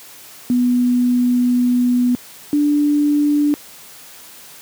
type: tone pair in turn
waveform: sine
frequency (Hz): 246.1 / 293.3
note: B3 / D4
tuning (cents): -6 / -2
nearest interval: minor third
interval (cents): 304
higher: second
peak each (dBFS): -12 / -12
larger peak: neither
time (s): 0.5-2.15 / 2.53-3.54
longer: first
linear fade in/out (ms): 0
effects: white hiss -40 dBFS RMS until 4.61 s + high-pass 100 Hz 12 dB/octave